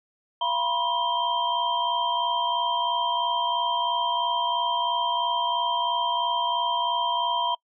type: tone cluster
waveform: sine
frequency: 685 / 969 / 1032 / 3157 Hz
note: F5 / B5 / C6 / G7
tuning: -34 / -33 / -24 / +12 cents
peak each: -32 / -24 / -33 / -29 dBFS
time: 0.41-7.55 s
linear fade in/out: 5 ms
effects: noise-tail reverb RT60 0.1 s tail -26 dB re dry